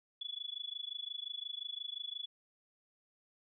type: tone with amplitude modulation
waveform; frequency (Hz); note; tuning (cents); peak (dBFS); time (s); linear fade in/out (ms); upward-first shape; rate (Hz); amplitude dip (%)
sine; 3418; G#7; +49; -36; 0.21-2.26; 5; sine; 25.7; 95
effects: none